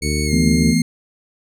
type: harmonic tone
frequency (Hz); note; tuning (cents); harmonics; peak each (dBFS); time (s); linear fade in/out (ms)
75.1; D2; +39; 1 / 2 / 3 / 4 / 5 / 6; -21 / -24 / -26 / -27 / -28 / -29; 0.01-0.75; 50
type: tone with pitch glide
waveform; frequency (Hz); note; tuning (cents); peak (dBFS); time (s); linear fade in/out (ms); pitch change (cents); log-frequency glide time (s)
15% pulse; 2217 to 2123; C#7 to C7; 0 to +25; -17; 0.02-0.82; 5; -75; 0.25-0.32
type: chord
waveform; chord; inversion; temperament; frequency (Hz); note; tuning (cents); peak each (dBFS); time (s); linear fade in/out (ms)
sine; E suspended fourth; none; just; 164.81 / 219.8 / 247.2; E3 / A3 / B3; 0 / -2 / +2; -17 / -19 / -17; 0.33-0.82; 2
effects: none